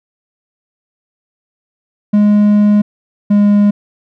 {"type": "tone pair in turn", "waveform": "triangle", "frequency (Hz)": [207.7, 205.2], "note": ["G#3", "G#3"], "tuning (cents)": [0, -21], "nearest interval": "unison", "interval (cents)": 21, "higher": "first", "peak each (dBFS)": -4, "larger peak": "neither", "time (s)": [[2.13, 2.82], [3.3, 3.71]], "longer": "first", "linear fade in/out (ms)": 10, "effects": []}